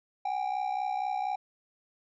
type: ring-modulated tone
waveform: triangle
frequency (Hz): 784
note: G5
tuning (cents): 0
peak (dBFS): -24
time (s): 0.25-1.36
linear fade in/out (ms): 5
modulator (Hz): 32.1
effects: resampled to 16000 Hz